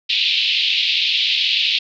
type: band-pass noise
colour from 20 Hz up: white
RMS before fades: -18 dBFS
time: 0.09-1.79 s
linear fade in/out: 10 ms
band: 2500 to 4100 Hz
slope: 48 dB/octave
effects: none

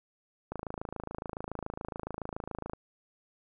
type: click train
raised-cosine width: 1 ms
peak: -22 dBFS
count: 61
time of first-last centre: 0.52-2.734 s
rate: 27.1 Hz
effects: none

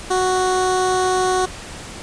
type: tone with notch filter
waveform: 15% pulse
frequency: 370 Hz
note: F#4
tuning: in tune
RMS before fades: -18 dBFS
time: 0.1-1.46 s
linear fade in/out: 10 ms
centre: 2400 Hz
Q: 0.75
effects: pink hiss -34 dBFS RMS until 2.02 s + resampled to 22050 Hz

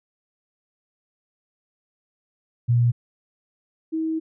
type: tone pair in turn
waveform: sine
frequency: 119.7 / 320.1 Hz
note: A#2 / D#4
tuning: +46 / +49 cents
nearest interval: octave + perfect fourth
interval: 1703 cents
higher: second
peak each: -15 / -22 dBFS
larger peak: first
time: 2.68-2.92 / 3.92-4.2 s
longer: second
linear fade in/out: 20 ms
effects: none

